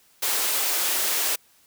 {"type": "high-pass noise", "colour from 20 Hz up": "white", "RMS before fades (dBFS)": -24, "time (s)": [0.22, 1.36], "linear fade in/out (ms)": 10, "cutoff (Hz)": 330, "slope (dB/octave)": 24, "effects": ["white hiss -59 dBFS RMS until 1.66 s"]}